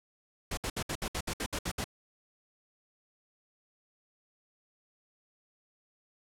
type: noise bursts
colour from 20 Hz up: pink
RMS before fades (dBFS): -34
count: 11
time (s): 0.51-1.843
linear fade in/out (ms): 5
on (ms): 63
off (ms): 64
effects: low-pass 11000 Hz 12 dB/octave